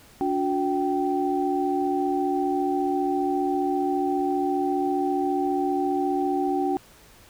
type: tone cluster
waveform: sine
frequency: 288.9 / 363.7 / 777 Hz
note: D4 / F#4 / G5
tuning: -28 / -30 / -16 cents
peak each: -26 dBFS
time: 0.21-6.77 s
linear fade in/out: 0 ms
effects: pink hiss -52 dBFS RMS until 7.29 s

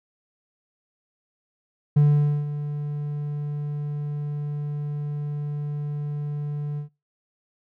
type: tone with ADSR envelope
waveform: triangle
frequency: 146.83 Hz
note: D3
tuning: in tune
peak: -10 dBFS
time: 1.96-6.89 s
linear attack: 11 ms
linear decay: 480 ms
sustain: -14 dB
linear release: 110 ms
effects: noise-tail reverb RT60 0.3 s tail -26 dB re dry + tanh soft clip ceiling -6 dBFS

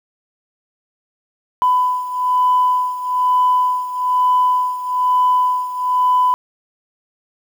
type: beating tone pair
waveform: sine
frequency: 1000 / 1001.1 Hz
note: B5 / B5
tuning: +21 / +23 cents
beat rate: 1.1 Hz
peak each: -14 / -18 dBFS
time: 1.62-6.34 s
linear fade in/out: 0 ms
effects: tanh soft clip ceiling -6 dBFS + 7-bit

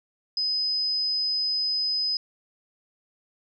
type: tone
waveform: sine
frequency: 5030 Hz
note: D#8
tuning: 18 cents sharp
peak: -23 dBFS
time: 0.37-2.17 s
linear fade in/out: 2 ms
effects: none

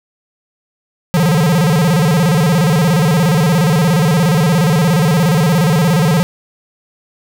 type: tone with vibrato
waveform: square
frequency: 162.1 Hz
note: E3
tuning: 29 cents flat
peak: -10 dBFS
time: 1.14-6.23 s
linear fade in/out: 0 ms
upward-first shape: square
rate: 17 Hz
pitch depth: 180 cents each way
effects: none

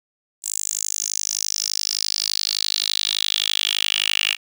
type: tone with high-pass filter sweep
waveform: 10% pulse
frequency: 51.7 Hz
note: G#1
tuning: 7 cents flat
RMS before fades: -23 dBFS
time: 0.42-4.37 s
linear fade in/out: 50 ms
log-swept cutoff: 7600 to 2700 Hz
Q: 5.2
effects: none

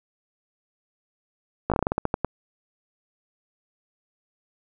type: slowing click train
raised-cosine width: 1 ms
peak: -8 dBFS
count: 12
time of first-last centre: 1.7-2.247 s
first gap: 17 ms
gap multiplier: 1.2
effects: none

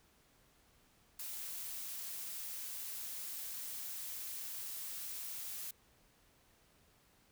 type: noise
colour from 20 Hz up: blue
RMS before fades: -44 dBFS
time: 1.19-5.71 s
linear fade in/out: 5 ms
effects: pink hiss -69 dBFS RMS until 7.31 s

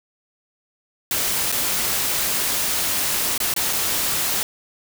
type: noise with dropouts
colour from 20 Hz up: white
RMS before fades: -22 dBFS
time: 1.11-4.43 s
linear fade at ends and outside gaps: 1 ms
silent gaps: 1.518-1.524 / 3.378-3.402 / 3.539-3.563 / 3.728-3.731 s
effects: none

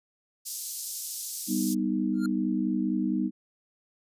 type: high-pass noise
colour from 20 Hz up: pink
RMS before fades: -35 dBFS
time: 0.45-1.75 s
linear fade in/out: 20 ms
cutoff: 5300 Hz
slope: 24 dB/octave
type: chord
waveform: sine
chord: G augmented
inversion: none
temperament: equal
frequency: 196 / 246.9 / 311.1 Hz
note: G3 / B3 / D#4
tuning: 0 / 0 / 0 cents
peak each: -29 dBFS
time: 1.47-3.31 s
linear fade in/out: 50 ms
type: tone with exponential growth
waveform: square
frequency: 1396.9 Hz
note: F6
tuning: in tune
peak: -33 dBFS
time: 2.13-2.26 s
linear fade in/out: 2 ms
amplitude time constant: 27 ms
effects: resampled to 32000 Hz

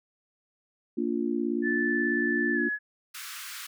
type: chord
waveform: sine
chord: Bb major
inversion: none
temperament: just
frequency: 233.1 / 291.4 / 349.6 Hz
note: Bb3 / D4 / F4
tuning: 0 / -13 / +2 cents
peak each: -30 / -30 / -30 dBFS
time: 0.97-2.69 s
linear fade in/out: 10 ms
type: tone with pitch glide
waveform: sine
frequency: 1752 to 1692.3 Hz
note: A6 to G#6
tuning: -8 to +32 cents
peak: -27 dBFS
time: 1.62-2.79 s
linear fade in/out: 50 ms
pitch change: -60 cents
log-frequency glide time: 2.54-2.6 s
type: high-pass noise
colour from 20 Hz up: pink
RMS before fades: -40 dBFS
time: 3.14-3.67 s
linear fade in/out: 10 ms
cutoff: 1200 Hz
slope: 48 dB/octave
effects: none

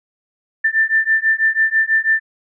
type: beating tone pair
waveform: sine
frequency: 1776 / 1782.1 Hz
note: A6 / A6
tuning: +16 / +22 cents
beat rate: 6.1 Hz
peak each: -16 dBFS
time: 0.64-2.2 s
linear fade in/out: 10 ms
effects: none

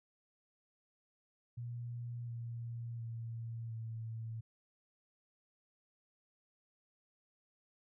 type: tone with pitch steps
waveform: sine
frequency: 119.5 / 117.24 / 115.03 / 112.86 Hz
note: A#2 / A#2 / A#2 / A2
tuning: +43 / +10 / -23 / +44 cents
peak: -40 dBFS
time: 1.57-4.41 s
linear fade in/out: 10 ms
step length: 710 ms
effects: none

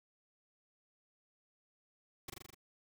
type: noise with echo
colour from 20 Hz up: pink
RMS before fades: -44 dBFS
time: 2.28-2.3 s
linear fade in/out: 5 ms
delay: 41 ms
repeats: 6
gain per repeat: -2 dB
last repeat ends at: 2.546 s
effects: none

